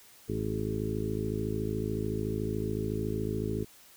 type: harmonic tone with a mistuned harmonic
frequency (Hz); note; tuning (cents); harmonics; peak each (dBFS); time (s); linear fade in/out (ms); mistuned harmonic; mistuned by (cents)
53.8; A1; -38; 1 / 2 / 3 / 4 / 5 / 6 / 7 / 8; -40 / -35 / -39 / -37 / -41 / -38 / -38 / -37; 0.28-3.65; 20; 8; -23
effects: white hiss -56 dBFS RMS until 3.96 s